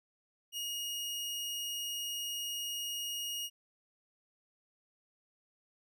sawtooth tone, 2870 Hz, F7, 47 cents sharp, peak -33 dBFS, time 0.52-3.5 s, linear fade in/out 50 ms, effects none

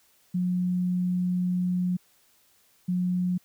sine tone pair in turn, 180.2 / 180.2 Hz, F#3 / F#3, -45 / -45 cents, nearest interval unison, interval 0 cents, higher neither, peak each -23 dBFS, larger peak neither, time 0.34-1.97 / 2.88-3.38 s, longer first, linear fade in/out 10 ms, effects white hiss -63 dBFS RMS until 3.44 s

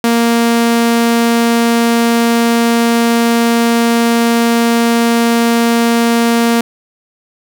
sawtooth tone, 233.1 Hz, A#3, in tune, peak -5 dBFS, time 0.04-6.61 s, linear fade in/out 2 ms, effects none

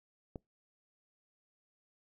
click, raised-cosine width 2 ms, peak -28 dBFS, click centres 0.358 s, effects noise-tail reverb RT60 0.2 s tail -26 dB re dry

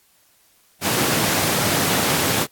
pink high-pass noise, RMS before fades -20 dBFS, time 0.81-2.47 s, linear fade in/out 50 ms, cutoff 110 Hz, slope 24 dB/octave, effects white hiss -58 dBFS RMS until 2.51 s + AAC 64 kbps

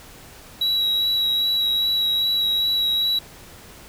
triangle tone with vibrato, 3887 Hz, B7, 28 cents flat, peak -17 dBFS, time 0.61-3.19 s, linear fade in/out 5 ms, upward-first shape sine, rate 2.5 Hz, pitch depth 14 cents each way, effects pink hiss -44 dBFS RMS until 3.88 s

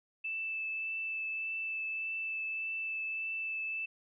sine tone with vibrato, 2637 Hz, E7, in tune, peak -34 dBFS, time 0.24-3.86 s, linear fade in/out 10 ms, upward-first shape triangle, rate 1.7 Hz, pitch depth 11 cents each way, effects none

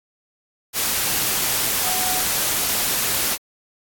sine tone in noise, 740 Hz, F#5, in tune, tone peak -28 dBFS, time 1.83-2.24 s, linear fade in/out 50 ms, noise white, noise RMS -21 dBFS, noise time 0.73-3.38 s, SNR -10 dB, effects AAC 64 kbps

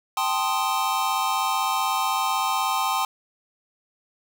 square chord, A half-diminished seventh, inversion third, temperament equal, 784 / 880 / 1046.5 / 1244.5 Hz, G5 / A5 / C6 / Eb6, 0 / 0 / 0 / 0 cents, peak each -28 / -29 / -27 / -29 dBFS, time 0.17-3.05 s, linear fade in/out 2 ms, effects none

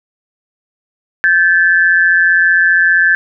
sine tone pair together, 1558 / 1733.2 Hz, G6 / A6, -11 / -27 cents, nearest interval major second, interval 184 cents, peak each -10 dBFS, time 1.24-3.15 s, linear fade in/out 0 ms, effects none

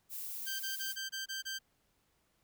violet noise, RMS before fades -42 dBFS, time 0.09-0.97 s, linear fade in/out 50 ms
15% pulse tone bursts, 1568 Hz, G6, in tune, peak -31 dBFS, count 7, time 0.46-1.59 s, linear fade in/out 20 ms, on 140 ms, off 25 ms
effects pink hiss -75 dBFS RMS until 2.43 s

